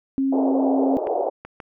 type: tone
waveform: sine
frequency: 269.7 Hz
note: C#4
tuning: 47 cents flat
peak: -18 dBFS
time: 0.18-0.97 s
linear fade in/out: 0 ms
type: band-pass noise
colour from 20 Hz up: white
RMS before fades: -24 dBFS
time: 0.32-1.3 s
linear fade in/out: 10 ms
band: 360 to 770 Hz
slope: 48 dB/octave
type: clicks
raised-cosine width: 0.5 ms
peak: -21 dBFS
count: 3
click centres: 1.071 / 1.45 / 1.602 s
effects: none